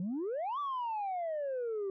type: exponential two-way sweep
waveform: sine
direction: up then down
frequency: 170 to 1182 to 381.5 Hz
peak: -31 dBFS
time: 0-1.9 s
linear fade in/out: 2 ms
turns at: 0.59 s
effects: tanh soft clip ceiling -31 dBFS